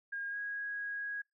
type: tone with pitch glide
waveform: sine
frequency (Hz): 1622 to 1650.4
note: G#6 to G#6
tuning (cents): -41 to -11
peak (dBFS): -36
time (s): 0.12-1.22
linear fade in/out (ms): 10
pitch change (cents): +30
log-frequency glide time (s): 0.3-0.37
effects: noise-tail reverb RT60 0.2 s tail -26 dB re dry